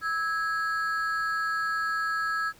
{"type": "ring-modulated tone", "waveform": "triangle", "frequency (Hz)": 1480, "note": "F#6", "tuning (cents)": 0, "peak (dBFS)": -21, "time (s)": [0.01, 2.53], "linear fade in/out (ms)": 50, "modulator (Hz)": 175, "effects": ["pink hiss -56 dBFS RMS until 2.59 s"]}